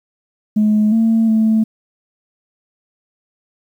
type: tone with pitch steps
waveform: sine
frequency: 212.7 / 225.2 / 220.3 Hz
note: G#3 / A3 / A3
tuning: +42 / +40 / +2 cents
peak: -9 dBFS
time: 0.56-1.64 s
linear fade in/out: 10 ms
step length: 360 ms
effects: tanh soft clip ceiling -7 dBFS + 8-bit